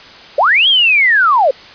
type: linear two-way sweep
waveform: sine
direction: up then down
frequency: 493.9 to 3322 to 493.9 Hz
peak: -7 dBFS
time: 0.38-1.51 s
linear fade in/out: 5 ms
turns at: 0.68 s
effects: white hiss -36 dBFS RMS until 1.74 s + resampled to 11025 Hz